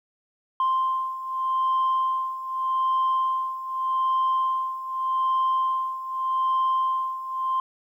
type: beating tone pair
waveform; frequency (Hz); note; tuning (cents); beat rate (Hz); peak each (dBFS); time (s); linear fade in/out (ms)
sine; 1046.5 / 1047.33; C6 / C6; 0 / +1; 0.83; -26 / -22; 0.6-7.6; 2
effects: tanh soft clip ceiling -17 dBFS + 10-bit